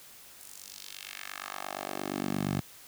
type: tone with high-pass filter sweep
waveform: 10% pulse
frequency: 48.63 Hz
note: G1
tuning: 13 cents flat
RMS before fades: -37 dBFS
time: 0.39-2.61 s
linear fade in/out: 10 ms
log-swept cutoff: 9800 to 120 Hz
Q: 1.5
effects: white hiss -52 dBFS RMS until 2.87 s